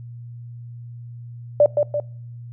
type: tone with echo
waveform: sine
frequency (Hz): 587.3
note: D5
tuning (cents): 0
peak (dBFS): -9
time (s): 1.6-1.66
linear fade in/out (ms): 2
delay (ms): 170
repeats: 2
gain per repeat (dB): -5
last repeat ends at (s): 2
effects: noise-tail reverb RT60 0.6 s tail -25 dB re dry + added 119 Hz sine -34 dBFS peak until 2.52 s